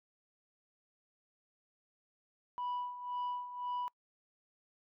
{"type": "tone with tremolo", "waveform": "sine", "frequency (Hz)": 984, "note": "B5", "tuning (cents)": -7, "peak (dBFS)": -32, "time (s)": [2.58, 3.88], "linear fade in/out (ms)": 0, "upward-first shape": "sine", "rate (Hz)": 1.9, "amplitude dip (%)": 75, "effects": ["noise-tail reverb RT60 0.1 s tail -26 dB re dry", "tanh soft clip ceiling -33 dBFS"]}